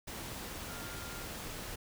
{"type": "tone in noise", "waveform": "sine", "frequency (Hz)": 1400, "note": "F6", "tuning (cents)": 4, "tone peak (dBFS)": -50, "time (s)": [0.68, 1.27], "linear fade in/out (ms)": 10, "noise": "pink", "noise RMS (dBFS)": -43, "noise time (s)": [0.07, 1.76], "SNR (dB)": -10, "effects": []}